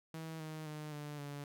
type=tone with pitch steps; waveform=sawtooth; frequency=160.9 / 156.41 / 152.04 / 147.8 / 143.68 Hz; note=E3 / D#3 / D#3 / D3 / D3; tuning=-42 / +9 / -40 / +11 / -38 cents; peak=-39 dBFS; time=0.14-1.44 s; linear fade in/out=2 ms; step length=260 ms; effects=none